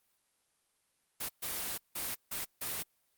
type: noise bursts at uneven times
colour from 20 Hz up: white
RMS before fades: -37 dBFS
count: 5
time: 1.2-1.29 / 1.42-1.78 / 1.95-2.15 / 2.31-2.45 / 2.61-2.83 s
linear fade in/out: 10 ms
effects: white hiss -75 dBFS RMS until 3.17 s + Opus 32 kbps